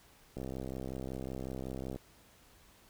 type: click train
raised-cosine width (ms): 2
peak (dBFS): -27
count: 105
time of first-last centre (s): 0.37-1.96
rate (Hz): 65.4
effects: pink hiss -62 dBFS RMS until 2.89 s